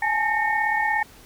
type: tone cluster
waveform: sine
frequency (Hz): 832 / 869 / 1825 / 2210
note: G#5 / A5 / A#6 / C#7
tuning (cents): +3 / -22 / -37 / -6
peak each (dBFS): -26 / -25 / -23 / -31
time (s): 0.02-1.03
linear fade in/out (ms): 5
effects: pink hiss -49 dBFS RMS until 1.25 s